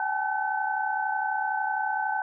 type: tone cluster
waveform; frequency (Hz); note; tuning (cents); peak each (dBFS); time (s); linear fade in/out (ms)
sine; 773 / 846 / 877 / 1521; G5 / G#5 / A5 / F#6; -24 / +32 / -6 / +47; -31 / -29 / -35 / -30; 0-2.22; 2
effects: none